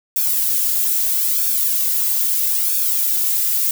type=noise with flanger; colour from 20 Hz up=violet; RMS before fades=-18 dBFS; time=0.16-3.71 s; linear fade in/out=2 ms; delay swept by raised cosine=0.99 to 2.69 ms; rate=0.77 Hz; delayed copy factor=-0.9; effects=none